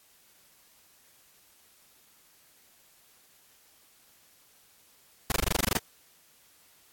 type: noise bursts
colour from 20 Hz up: pink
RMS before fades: -25 dBFS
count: 12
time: 5.3-5.771 s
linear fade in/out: 2 ms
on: 20 ms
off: 21 ms
effects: white hiss -61 dBFS RMS until 6.92 s + AAC 64 kbps